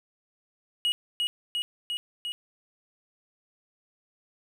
triangle tone with echo, 2897 Hz, F#7, 37 cents flat, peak -21 dBFS, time 0.85-0.92 s, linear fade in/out 0 ms, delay 350 ms, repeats 4, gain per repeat -2 dB, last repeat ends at 2.32 s, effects none

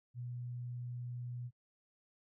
sine tone, 122.2 Hz, B2, 18 cents flat, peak -40 dBFS, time 0.14-1.51 s, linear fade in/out 50 ms, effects noise-tail reverb RT60 0.1 s tail -26 dB re dry

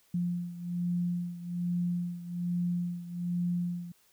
sine beating tone pair, 175 / 176.2 Hz, F3 / F3, +4 / +16 cents, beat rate 1.2 Hz, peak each -31 / -35 dBFS, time 0.14-3.92 s, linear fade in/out 5 ms, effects white hiss -66 dBFS RMS until 4.12 s

